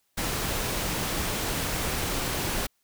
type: noise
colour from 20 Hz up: pink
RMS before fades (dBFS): -29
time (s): 0.17-2.67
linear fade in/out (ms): 10
effects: white hiss -72 dBFS RMS until 2.83 s